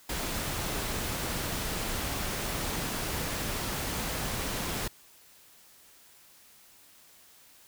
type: noise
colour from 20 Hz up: pink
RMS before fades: -33 dBFS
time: 0.09-4.88 s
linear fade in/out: 5 ms
effects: white hiss -57 dBFS RMS until 7.67 s